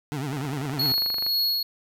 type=tone with vibrato; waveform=25% pulse; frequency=140.1 Hz; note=C#3; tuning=19 cents sharp; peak=-24 dBFS; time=0.12-0.92 s; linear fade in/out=0 ms; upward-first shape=triangle; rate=10 Hz; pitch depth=190 cents each way
type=click train; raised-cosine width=0.5 ms; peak=-22 dBFS; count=24; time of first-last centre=0.33-1.265 s; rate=24.6 Hz
type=tone with tremolo; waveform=square; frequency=4331 Hz; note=C#8; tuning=41 cents flat; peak=-21 dBFS; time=0.79-1.63 s; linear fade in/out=5 ms; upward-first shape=sine; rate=2 Hz; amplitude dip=40%
effects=none